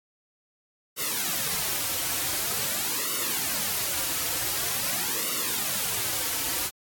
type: noise with flanger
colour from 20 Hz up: white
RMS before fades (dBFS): -28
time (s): 0.96-6.71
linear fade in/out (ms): 50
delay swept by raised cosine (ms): 1.2 to 5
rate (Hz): 0.46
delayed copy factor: -0.9
effects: AAC 64 kbps